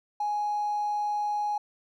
triangle tone with hard clipping, 833 Hz, G#5, 5 cents sharp, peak -26 dBFS, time 0.2-1.58 s, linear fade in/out 5 ms, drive 3 dB, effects none

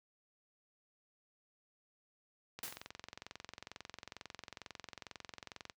click train, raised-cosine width 0.2 ms, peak -28 dBFS, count 70, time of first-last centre 2.59-5.698 s, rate 22.2 Hz
white noise with exponential decay, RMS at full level -40 dBFS, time 2.63-2.89 s, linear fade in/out 1 ms, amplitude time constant 56 ms
effects noise-tail reverb RT60 0.1 s tail -22 dB re dry + high-pass 60 Hz 12 dB/octave

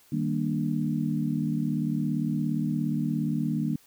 sine chord, Eb major seventh, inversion none, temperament equal, 155.56 / 196 / 233.1 / 293.7 Hz, Eb3 / G3 / Bb3 / D4, 0 / 0 / 0 / 0 cents, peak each -29 / -32 / -29 / -32 dBFS, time 0.12-3.76 s, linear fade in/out 5 ms, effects white hiss -59 dBFS RMS until 3.86 s

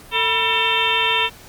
harmonic tone with a mistuned harmonic, 448.4 Hz, A4, 33 cents sharp, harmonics 1 / 2 / 3 / 4 / 5 / 6 / 7 / 8, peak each -28 / -22 / -28 / -27 / -27 / -21 / -23 / -24 dBFS, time 0.11-1.3 s, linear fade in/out 50 ms, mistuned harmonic 2, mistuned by +140 cents, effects pink hiss -43 dBFS RMS until 1.48 s + Opus 48 kbps

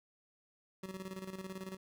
25% pulse tone with tremolo, 189.1 Hz, F#3, 38 cents sharp, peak -37 dBFS, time 0.83-1.77 s, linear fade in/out 5 ms, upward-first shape square, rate 18 Hz, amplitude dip 65%, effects none

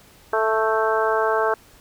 harmonic tone with a mistuned harmonic, 220 Hz, A3, in tune, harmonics 2 / 3 / 4 / 5 / 6 / 7, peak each -22 / -24 / -25 / -26 / -27 / -27 dBFS, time 0.33-1.54 s, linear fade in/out 2 ms, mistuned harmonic 7, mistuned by +20 cents, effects pink hiss -51 dBFS RMS until 1.8 s

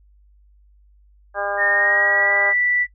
harmonic tone, 201.7 Hz, G3, 50 cents sharp, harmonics 2 / 3 / 4 / 5 / 6 / 7 / 8, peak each -35 / -25 / -27 / -34 / -30 / -35 / -27 dBFS, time 1.34-2.54 s, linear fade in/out 50 ms
sine tone with pitch glide, 1835 to 1966.7 Hz, A#6 to B6, -28 to -8 cents, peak -16 dBFS, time 1.57-2.87 s, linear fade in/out 50 ms, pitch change +120 cents, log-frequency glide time 1.68-2.33 s
effects noise-tail reverb RT60 0.1 s tail -19 dB re dry + added 50 Hz sine -50 dBFS peak until 2.94 s

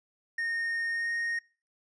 triangle tone with pitch glide, 1843 to 1858 Hz, A#6 to A#6, -20 to -6 cents, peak -27 dBFS, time 0.38-1.39 s, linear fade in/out 5 ms, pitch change +14 cents, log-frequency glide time 0.91-1.11 s, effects noise-tail reverb RT60 0.4 s tail -25 dB re dry + resampled to 22050 Hz

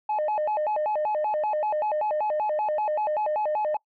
sine tone with vibrato, 719 Hz, F#5, 50 cents flat, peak -21 dBFS, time 0.09-3.77 s, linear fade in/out 5 ms, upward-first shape square, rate 5.2 Hz, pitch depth 290 cents each way, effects noise-tail reverb RT60 0.1 s tail -24 dB re dry + tanh soft clip ceiling -21 dBFS

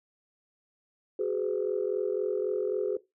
sine tone cluster, 375.4 / 419.2 / 506 Hz, F#4 / G#4 / B4, +25 / +16 / +42 cents, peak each -30 / -29 / -33 dBFS, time 1.19-2.97 s, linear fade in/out 5 ms, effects noise-tail reverb RT60 0.2 s tail -18 dB re dry + tanh soft clip ceiling -18 dBFS

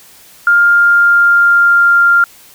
sine tone with pitch glide, 1404 to 1394.3 Hz, F6 to F6, +9 to -3 cents, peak -5 dBFS, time 0.47-2.24 s, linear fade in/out 2 ms, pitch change -12 cents, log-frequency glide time 0.62-2.04 s, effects white hiss -41 dBFS RMS until 2.54 s

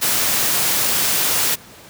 white noise, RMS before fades -18 dBFS, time 0.01-1.56 s, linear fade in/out 20 ms, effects pink hiss -42 dBFS RMS until 1.89 s + high-pass 80 Hz 12 dB/octave

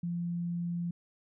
sine tone, 172.5 Hz, F3, 21 cents flat, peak -31 dBFS, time 0.03-0.91 s, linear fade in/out 5 ms, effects none

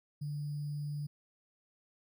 sine tone with sample-and-hold, 146.83 Hz, D3, in tune, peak -35 dBFS, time 0.21-1.07 s, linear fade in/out 10 ms, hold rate 4900 Hz, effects none

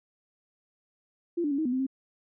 sine tone with pitch steps, 343 / 293.2 / 278.1 / 315.9 / 247.1 / 259 / 266.6 Hz, F4 / D4 / C#4 / D#4 / B3 / C4 / C4, -31 / -3 / +6 / +26 / +1 / -17 / +33 cents, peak -25 dBFS, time 1.37-1.867 s, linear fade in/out 10 ms, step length 71 ms, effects none

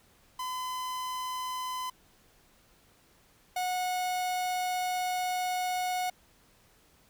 45% pulse tone pair in turn, 1015 / 730.7 Hz, B5 / F#5, +47 / -22 cents, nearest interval tritone, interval 569 cents, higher first, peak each -33 / -29 dBFS, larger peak second, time 0.39-1.9 / 3.56-6.1 s, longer second, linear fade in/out 5 ms, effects pink hiss -63 dBFS RMS until 7.09 s

